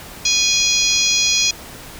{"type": "harmonic tone with a mistuned harmonic", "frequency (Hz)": 830.6, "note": "G#5", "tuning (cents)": 0, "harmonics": [3, 4, 5, 6, 7, 8], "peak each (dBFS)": [-21, -21, -21, -21, -21, -21], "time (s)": [0.25, 1.51], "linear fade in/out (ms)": 5, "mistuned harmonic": 3, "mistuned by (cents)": -15, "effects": ["pink hiss -36 dBFS RMS until 1.99 s"]}